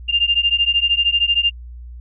sine beating tone pair, 2794 / 2807 Hz, F7 / F7, 0 / +8 cents, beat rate 13 Hz, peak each -17 dBFS, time 0.08-1.51 s, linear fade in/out 20 ms, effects added 60 Hz sine -32 dBFS peak until 2 s

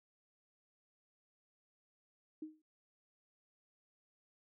sine tone with exponential decay, 311.1 Hz, D#4, in tune, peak -39 dBFS, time 2.42-2.62 s, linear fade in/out 5 ms, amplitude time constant 43 ms, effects none

